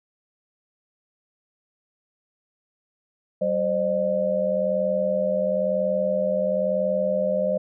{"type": "tone cluster", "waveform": "sine", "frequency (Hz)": [190.6, 525, 606], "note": ["G3", "C5", "D#5"], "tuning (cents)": [-48, 6, -46], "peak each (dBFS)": [-29, -24, -23], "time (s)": [3.41, 7.58], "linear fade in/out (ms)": 10, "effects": []}